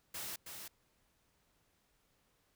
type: noise with echo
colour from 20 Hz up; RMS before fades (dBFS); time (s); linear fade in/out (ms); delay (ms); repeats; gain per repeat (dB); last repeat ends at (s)
white; -43; 0.14-0.36; 5; 320; 1; -5; 0.68
effects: pink hiss -75 dBFS RMS until 2.55 s